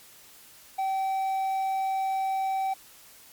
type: tone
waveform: triangle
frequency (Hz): 770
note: G5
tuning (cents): -31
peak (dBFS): -23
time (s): 0.78-2.74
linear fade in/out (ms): 10
effects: white hiss -52 dBFS RMS until 3.32 s + MP3 96 kbps